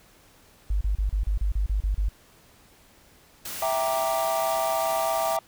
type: tone bursts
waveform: sine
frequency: 50.2 Hz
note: G1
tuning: 42 cents sharp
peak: -21 dBFS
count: 10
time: 0.7-2.088 s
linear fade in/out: 5 ms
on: 110 ms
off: 32 ms
type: noise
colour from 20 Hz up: white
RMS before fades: -35 dBFS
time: 3.45-5.37 s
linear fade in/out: 5 ms
type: chord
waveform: triangle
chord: E half-diminished seventh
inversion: none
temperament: equal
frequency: 659.3 / 784 / 932.3 / 1174.7 Hz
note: E5 / G5 / Bb5 / D6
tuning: 0 / 0 / 0 / 0 cents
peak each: -24 / -27 / -30 / -30 dBFS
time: 3.62-5.39 s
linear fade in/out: 2 ms
effects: pink hiss -56 dBFS RMS until 5.47 s